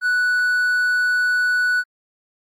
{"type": "tone", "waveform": "triangle", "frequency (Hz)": 1480, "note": "F#6", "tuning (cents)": 0, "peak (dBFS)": -14, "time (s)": [0.01, 1.84], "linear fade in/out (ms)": 50, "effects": ["Opus 32 kbps"]}